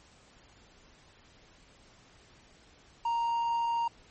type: tone with quantisation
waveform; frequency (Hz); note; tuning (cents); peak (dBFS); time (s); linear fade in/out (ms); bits
triangle; 932.3; A#5; 0; -25; 3.05-3.88; 5; 9
effects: pink hiss -59 dBFS RMS until 4.1 s + MP3 32 kbps